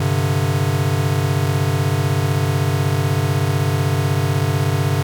square chord, G suspended fourth, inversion none, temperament equal, 98 / 130.81 / 146.83 Hz, G2 / C3 / D3, 0 / 0 / 0 cents, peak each -21 dBFS, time 0-5.03 s, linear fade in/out 5 ms, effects 9-bit

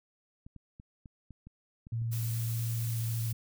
clicks, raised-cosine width 5 ms, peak -36 dBFS, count 9, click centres 0.465 / 0.563 / 0.799 / 1.058 / 1.307 / 1.47 / 1.869 / 1.927 / 2.019 s
sine tone with pitch glide, 115.1 to 114.17 Hz, A#2 to A#2, -22 to -36 cents, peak -30 dBFS, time 1.92-3.33 s, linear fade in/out 5 ms, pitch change -14 cents, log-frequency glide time 2.92-3.03 s
blue noise, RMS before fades -42 dBFS, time 2.11-3.33 s, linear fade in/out 20 ms
effects none

